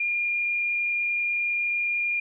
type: tone with frequency modulation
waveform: sine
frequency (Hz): 2412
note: D7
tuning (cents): +46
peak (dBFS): -23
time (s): 0-2.2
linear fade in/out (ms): 5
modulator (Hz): 29.6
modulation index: 0.55
effects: none